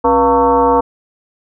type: tone with frequency modulation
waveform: sine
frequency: 695 Hz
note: F5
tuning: 9 cents flat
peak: -8 dBFS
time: 0.04-0.81 s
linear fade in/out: 10 ms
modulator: 211 Hz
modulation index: 1.9
effects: none